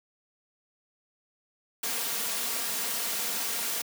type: noise with comb filter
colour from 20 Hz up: white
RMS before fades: -31 dBFS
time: 1.83-3.82 s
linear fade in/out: 5 ms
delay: 4.3 ms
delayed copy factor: +0.55
effects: high-pass 200 Hz 12 dB/octave